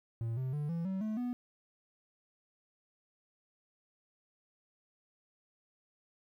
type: tone with pitch steps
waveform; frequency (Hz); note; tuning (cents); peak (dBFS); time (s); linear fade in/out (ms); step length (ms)
triangle; 114.6 / 130.13 / 147.76 / 167.78 / 190.52 / 216.3 / 245.7; A#2 / C3 / D3 / E3 / G3 / A3 / B3; -29 / -9 / +11 / +31 / -49 / -29 / -9; -31; 0.21-1.33; 0; 160
effects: 12-bit